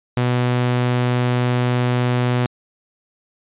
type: tone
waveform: sawtooth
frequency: 123.47 Hz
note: B2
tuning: in tune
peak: -12 dBFS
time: 0.17-2.46 s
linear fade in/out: 0 ms
effects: resampled to 8000 Hz